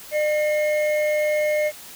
triangle tone pair together, 603.6 / 2151 Hz, D5 / C7, +47 / +47 cents, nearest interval octave + minor seventh, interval 2200 cents, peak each -17 / -26 dBFS, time 0.11-1.72 s, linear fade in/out 50 ms, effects white hiss -41 dBFS RMS until 1.95 s

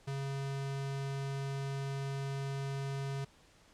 square tone, 137.5 Hz, C#3, 14 cents flat, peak -36 dBFS, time 0.07-3.25 s, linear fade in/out 10 ms, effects pink hiss -63 dBFS RMS until 3.73 s + low-pass 8000 Hz 12 dB/octave

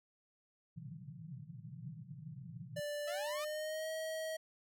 white band-pass noise, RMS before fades -49 dBFS, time 0.76-2.8 s, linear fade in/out 5 ms, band 110 to 180 Hz, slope 96 dB/octave
square tone with pitch glide, 587.3 to 636.8 Hz, D5 to D#5, 0 to +40 cents, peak -39 dBFS, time 2.76-4.37 s, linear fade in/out 10 ms, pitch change +140 cents, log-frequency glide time 3.19-3.9 s
sawtooth exponential sweep, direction up, 642 to 1261 Hz, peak -39 dBFS, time 3.07-3.45 s, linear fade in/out 10 ms
effects none

